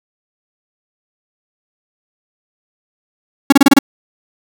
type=tone bursts; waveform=45% pulse; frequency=277.2 Hz; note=C#4; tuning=in tune; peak=-3 dBFS; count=6; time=3.5-3.789 s; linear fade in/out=5 ms; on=24 ms; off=29 ms; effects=none